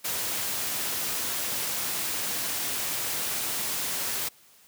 white noise, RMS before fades -30 dBFS, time 0.04-4.29 s, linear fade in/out 10 ms, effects white hiss -57 dBFS RMS until 4.67 s + high-pass 80 Hz 12 dB/octave

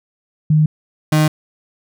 sine / 35% pulse tone pair in turn, 154 / 154 Hz, D#3 / D#3, -17 / -17 cents, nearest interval unison, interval 0 cents, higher neither, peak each -9 dBFS, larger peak neither, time 0.5-0.66 / 1.12-1.28 s, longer neither, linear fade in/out 5 ms, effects none

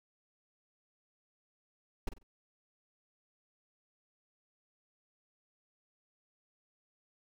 brown noise with echo, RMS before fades -31 dBFS, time 2.07-2.09 s, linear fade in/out 5 ms, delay 47 ms, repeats 3, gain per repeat -11 dB, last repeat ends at 2.231 s, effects none

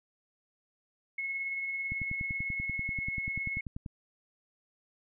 sine tone with tremolo, 2181 Hz, C#7, 29 cents flat, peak -31 dBFS, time 1.18-3.61 s, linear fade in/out 5 ms, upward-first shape sine, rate 18 Hz, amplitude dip 30%
click train, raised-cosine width 5 ms, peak -26 dBFS, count 21, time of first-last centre 1.92-3.862 s, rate 10.3 Hz
effects none

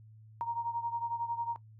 sine beating tone pair, 932.3 / 943.3 Hz, A#5 / A#5, 0 / +20 cents, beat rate 11 Hz, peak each -34 / -37 dBFS, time 0.41-1.56 s, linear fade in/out 0 ms, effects noise-tail reverb RT60 0.1 s tail -18 dB re dry + added 109 Hz sine -52 dBFS peak until 1.79 s

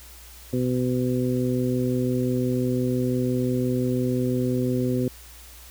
harmonic tone, 125.8 Hz, B2, 32 cents sharp, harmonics 1 / 2 / 3 / 4, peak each -26 / -24 / -28 / -31 dBFS, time 0.53-5.08 s, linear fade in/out 2 ms, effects added 60 Hz sine -46 dBFS peak until 5.7 s + white hiss -47 dBFS RMS until 5.7 s

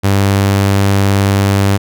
sawtooth tone, 98.9 Hz, G2, 16 cents sharp, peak -5 dBFS, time 0.03-1.78 s, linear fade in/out 20 ms, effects none

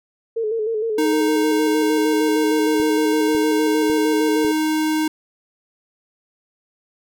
sine tone with vibrato, 441.5 Hz, A4, 6 cents sharp, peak -19 dBFS, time 0.36-4.52 s, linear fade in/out 10 ms, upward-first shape square, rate 6.5 Hz, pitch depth 55 cents each way
square tone, 311.1 Hz, D#4, in tune, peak -18 dBFS, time 0.98-5.08 s, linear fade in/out 5 ms
click train, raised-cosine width 3 ms, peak -22 dBFS, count 4, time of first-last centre 2.8-4.448 s, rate 1.82 Hz
effects none

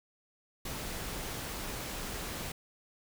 pink noise, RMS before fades -39 dBFS, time 0.65-2.52 s, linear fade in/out 5 ms, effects none

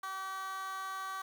15% pulse tone with high-pass filter, 382.8 Hz, G4, 41 cents flat, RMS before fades -40 dBFS, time 0.03-1.22 s, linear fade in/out 5 ms, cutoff 1100 Hz, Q 3.1, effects 10-bit

